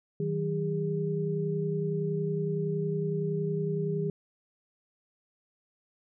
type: tone cluster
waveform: sine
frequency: 157.4 / 188.2 / 406.3 Hz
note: D#3 / F#3 / G#4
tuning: +20 / +30 / -38 cents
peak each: -30 / -36 / -31 dBFS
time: 0.2-4.1 s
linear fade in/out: 2 ms
effects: none